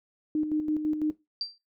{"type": "tone with tremolo", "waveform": "sine", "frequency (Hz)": 305.9, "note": "D#4", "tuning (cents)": -29, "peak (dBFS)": -23, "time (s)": [0.35, 1.11], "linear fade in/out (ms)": 2, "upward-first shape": "square", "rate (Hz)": 6, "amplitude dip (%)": 55}
{"type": "tone with exponential decay", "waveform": "sine", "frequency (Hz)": 4699, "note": "D8", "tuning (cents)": 0, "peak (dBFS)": -25, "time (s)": [1.41, 1.58], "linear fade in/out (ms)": 1, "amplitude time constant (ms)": 35}
{"effects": ["noise-tail reverb RT60 0.2 s tail -17 dB re dry"]}